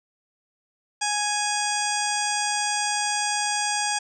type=harmonic tone with a mistuned harmonic; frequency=830.6 Hz; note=G#5; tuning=in tune; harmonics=1 / 2 / 3 / 4 / 6 / 7 / 8 / 9 / 10; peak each=-27 / -31 / -33 / -34 / -31 / -35 / -33 / -36 / -32 dBFS; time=1.01-3.99 s; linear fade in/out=10 ms; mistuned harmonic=6; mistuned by=-52 cents; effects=none